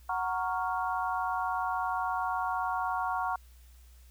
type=chord; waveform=sine; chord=Gb major seventh; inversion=none; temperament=equal; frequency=740 / 932.3 / 1108.7 / 1396.9 Hz; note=Gb5 / Bb5 / Db6 / F6; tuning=0 / 0 / 0 / 0 cents; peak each=-33 / -34 / -34 / -37 dBFS; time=0.09-3.36 s; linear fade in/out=5 ms; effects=added 61 Hz sine -52 dBFS peak until 4.1 s + white hiss -64 dBFS RMS until 4.1 s